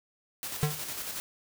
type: noise with tremolo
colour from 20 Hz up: white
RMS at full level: -36 dBFS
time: 0.43-1.2 s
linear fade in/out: 0 ms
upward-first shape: square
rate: 11 Hz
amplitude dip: 35%
type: tone with exponential decay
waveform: square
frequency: 150 Hz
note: D3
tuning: 37 cents sharp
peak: -21 dBFS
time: 0.63-0.83 s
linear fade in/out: 0 ms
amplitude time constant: 43 ms
effects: none